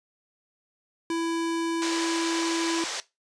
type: tone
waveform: square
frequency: 332 Hz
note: E4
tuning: 12 cents sharp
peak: -26 dBFS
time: 1.1-2.84 s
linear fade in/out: 2 ms
type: band-pass noise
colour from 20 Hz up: white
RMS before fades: -33 dBFS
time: 1.82-3 s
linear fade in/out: 0 ms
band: 430 to 6900 Hz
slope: 24 dB/octave
effects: noise-tail reverb RT60 0.2 s tail -17 dB re dry + resampled to 22050 Hz